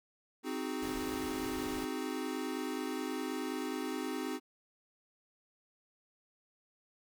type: chord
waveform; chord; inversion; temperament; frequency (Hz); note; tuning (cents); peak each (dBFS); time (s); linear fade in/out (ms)
square; Ab dominant seventh; first; equal; 261.6 / 311.1 / 370 / 415.3; C4 / Eb4 / Gb4 / Ab4; 0 / 0 / 0 / 0; -40 / -41 / -43 / -44; 0.43-4.4; 50
type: noise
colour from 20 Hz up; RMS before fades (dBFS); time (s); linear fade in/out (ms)
pink; -46; 0.82-1.85; 5
effects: none